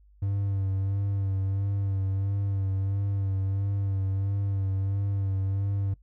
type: tone with vibrato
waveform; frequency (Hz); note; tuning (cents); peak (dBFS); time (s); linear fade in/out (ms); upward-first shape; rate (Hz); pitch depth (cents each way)
triangle; 98; G2; 0; -23; 0.22-5.94; 5; sine; 1.5; 33
effects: noise-tail reverb RT60 0.1 s tail -21 dB re dry + added 50 Hz sine -54 dBFS peak until 6.02 s